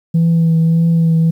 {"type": "tone with vibrato", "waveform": "sine", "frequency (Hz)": 164.81, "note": "E3", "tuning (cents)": 0, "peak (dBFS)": -7, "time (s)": [0.14, 1.31], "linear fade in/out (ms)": 10, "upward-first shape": "triangle", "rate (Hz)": 1.7, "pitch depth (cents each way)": 25, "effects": ["tanh soft clip ceiling -7 dBFS", "8-bit"]}